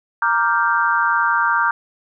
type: chord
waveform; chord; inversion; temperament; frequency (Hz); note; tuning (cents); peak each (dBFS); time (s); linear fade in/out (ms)
sine; G minor seventh; first; equal; 932.3 / 1174.7 / 1396.9 / 1568; Bb5 / D6 / F6 / G6; 0 / 0 / 0 / 0; -20; 0.22-1.71; 2
effects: none